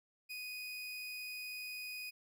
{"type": "tone", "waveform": "30% pulse", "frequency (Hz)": 2489, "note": "D#7", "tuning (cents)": 0, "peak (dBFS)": -40, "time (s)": [0.29, 2.11], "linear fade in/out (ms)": 20, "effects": []}